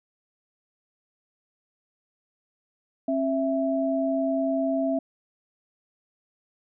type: tone pair together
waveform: sine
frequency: 269.7 / 661 Hz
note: C#4 / E5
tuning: -47 / +5 cents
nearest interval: octave + major third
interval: 1552 cents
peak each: -25 dBFS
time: 3.08-4.99 s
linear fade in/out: 5 ms
effects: none